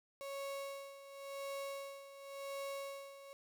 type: tone with tremolo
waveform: 35% pulse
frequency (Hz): 553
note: C#5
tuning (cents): -4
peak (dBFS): -39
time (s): 0.21-3.33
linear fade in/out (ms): 0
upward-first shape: sine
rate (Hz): 0.92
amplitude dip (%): 75
effects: none